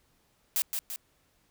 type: noise with echo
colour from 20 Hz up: blue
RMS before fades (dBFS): -27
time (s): 0.56-0.62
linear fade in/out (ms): 0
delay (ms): 170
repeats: 2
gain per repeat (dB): -5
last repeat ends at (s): 0.96
effects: pink hiss -69 dBFS RMS until 1.5 s